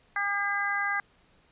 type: harmonic tone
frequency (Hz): 403.3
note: G4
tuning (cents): +49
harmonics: 2 / 3 / 4 / 5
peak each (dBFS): -34 / -33 / -29 / -32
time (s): 0.16-1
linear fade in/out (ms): 2
effects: pink hiss -63 dBFS RMS until 1.51 s + resampled to 8000 Hz